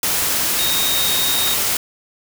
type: tone in noise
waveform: sine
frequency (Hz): 3729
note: A#7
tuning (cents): 0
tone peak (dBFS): -20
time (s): 0.59-1.54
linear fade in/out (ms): 2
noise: white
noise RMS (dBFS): -19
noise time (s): 0.03-1.77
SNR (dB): -4
effects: none